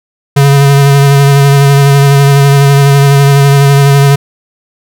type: tone with vibrato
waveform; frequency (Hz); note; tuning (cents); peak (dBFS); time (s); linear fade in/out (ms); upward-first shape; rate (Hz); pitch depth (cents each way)
square; 140; C#3; +18; -3; 0.36-4.16; 10; sine; 12; 21
effects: none